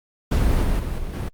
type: noise with level steps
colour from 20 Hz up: brown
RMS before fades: -18 / -20 / -25 / -29 / -25 dBFS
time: 0.31-1.29 s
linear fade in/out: 10 ms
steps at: 0.63 / 0.79 / 0.98 / 1.13 s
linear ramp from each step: 5 ms
effects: Opus 48 kbps